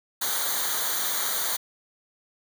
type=noise with comb filter; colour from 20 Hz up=white; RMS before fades=-27 dBFS; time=0.21-1.57 s; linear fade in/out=10 ms; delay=0.38 ms; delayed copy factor=-0.85; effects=none